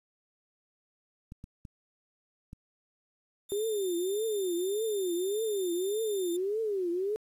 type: clicks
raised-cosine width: 5 ms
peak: -31 dBFS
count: 4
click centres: 1.321 / 1.441 / 1.652 / 2.531 s
type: tone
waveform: 5% pulse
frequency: 3592 Hz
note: A7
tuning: 35 cents sharp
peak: -32 dBFS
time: 3.49-6.37 s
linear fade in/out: 10 ms
type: tone with vibrato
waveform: sine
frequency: 392 Hz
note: G4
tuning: in tune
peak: -28 dBFS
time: 3.52-7.16 s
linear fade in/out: 0 ms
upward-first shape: triangle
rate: 1.7 Hz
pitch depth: 260 cents each way
effects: resampled to 32000 Hz + 10-bit